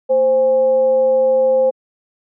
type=tone with frequency modulation; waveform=sine; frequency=523.3 Hz; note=C5; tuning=in tune; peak=-10 dBFS; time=0.09-1.71 s; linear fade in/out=20 ms; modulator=295 Hz; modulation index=0.29; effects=high-pass 300 Hz 12 dB/octave